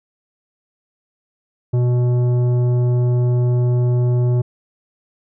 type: tone with tanh clipping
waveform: triangle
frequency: 122.9 Hz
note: B2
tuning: 8 cents flat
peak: -15 dBFS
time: 1.73-4.42 s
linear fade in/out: 10 ms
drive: 15 dB
effects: none